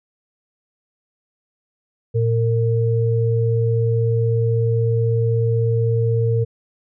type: tone pair together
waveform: sine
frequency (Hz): 114.53 / 458.1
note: A#2 / A#4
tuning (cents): -30 / -30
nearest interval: 2 octaves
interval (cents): 2400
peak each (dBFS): -16 / -21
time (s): 2.14-6.45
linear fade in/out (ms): 20
effects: none